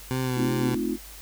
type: tone with vibrato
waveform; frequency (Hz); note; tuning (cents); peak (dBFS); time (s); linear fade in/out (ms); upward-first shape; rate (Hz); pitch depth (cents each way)
20% pulse; 127.9; C3; -39; -20; 0.11-0.75; 0; sine; 2.9; 26
type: chord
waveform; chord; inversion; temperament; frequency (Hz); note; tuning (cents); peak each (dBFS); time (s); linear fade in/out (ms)
sine; F dominant seventh; first; equal; 220 / 261.6 / 311.1 / 349.2; A3 / C4 / Eb4 / F4; 0 / 0 / 0 / 0; -30; 0.35-0.98; 50
effects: added 50 Hz sine -45 dBFS peak until 1.21 s + white hiss -45 dBFS RMS until 1.21 s